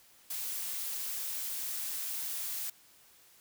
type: noise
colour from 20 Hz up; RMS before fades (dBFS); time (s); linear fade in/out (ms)
blue; -37; 0.3-2.7; 5
effects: white hiss -61 dBFS RMS until 3.4 s